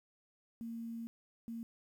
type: tone bursts at uneven times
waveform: sine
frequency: 230 Hz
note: A#3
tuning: 23 cents flat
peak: -40 dBFS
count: 2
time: 0.61-1.07 / 1.48-1.63 s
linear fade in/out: 0 ms
effects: 11-bit